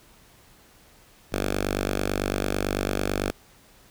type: tone with notch filter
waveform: 5% pulse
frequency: 49 Hz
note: G1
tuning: in tune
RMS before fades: -27 dBFS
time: 1.32-3.31 s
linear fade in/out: 10 ms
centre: 140 Hz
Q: 1.3
effects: pink hiss -55 dBFS RMS until 3.9 s